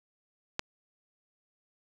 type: click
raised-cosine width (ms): 0.2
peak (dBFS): -12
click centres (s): 0.594
effects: none